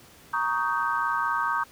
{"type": "chord", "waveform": "sine", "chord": "Eb dominant seventh", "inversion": "second", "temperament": "just", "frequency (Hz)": [933.4, 1120.1, 1244.5, 1555.6], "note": ["Bb5", "Db6", "Eb6", "G6"], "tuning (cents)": [2, 18, 0, -14], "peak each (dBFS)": -29, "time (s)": [0.33, 1.64], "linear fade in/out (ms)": 10, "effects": ["pink hiss -52 dBFS RMS until 1.71 s", "high-pass 60 Hz 12 dB/octave"]}